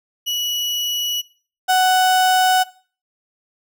35% pulse tone pair in turn, 2933 / 743.7 Hz, F#7 / F#5, -16 / +9 cents, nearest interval 2 octaves, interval 2375 cents, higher first, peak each -18 / -11 dBFS, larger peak second, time 0.26-1.22 / 1.68-2.64 s, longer neither, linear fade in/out 20 ms, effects noise-tail reverb RT60 0.4 s tail -19 dB re dry

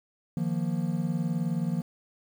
triangle chord, Eb suspended second, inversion none, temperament equal, 155.56 / 174.61 / 233.1 Hz, Eb3 / F3 / Bb3, 0 / 0 / 0 cents, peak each -29 / -27 / -31 dBFS, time 0.37-1.82 s, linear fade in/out 2 ms, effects 9-bit

